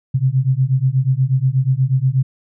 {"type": "beating tone pair", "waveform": "sine", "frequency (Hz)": [127.4, 135.7], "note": ["C3", "C#3"], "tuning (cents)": [-46, -36], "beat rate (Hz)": 8.3, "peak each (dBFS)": -16, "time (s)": [0.14, 2.23], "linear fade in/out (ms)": 10, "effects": []}